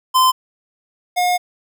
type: tone pair in turn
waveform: square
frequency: 1031 / 718 Hz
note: C6 / F5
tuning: -26 / +48 cents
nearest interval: tritone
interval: 626 cents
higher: first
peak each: -11 / -15 dBFS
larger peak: first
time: 0.14-0.32 / 1.16-1.38 s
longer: second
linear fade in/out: 20 ms
effects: none